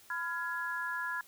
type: chord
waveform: sine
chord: F diminished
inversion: second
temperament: just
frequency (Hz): 1005.8 / 1396.9 / 1676.3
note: Cb6 / F6 / Ab6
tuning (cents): +31 / 0 / +16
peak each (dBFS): -39 / -39 / -36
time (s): 0.1-1.21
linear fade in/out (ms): 2
effects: white hiss -59 dBFS RMS until 1.27 s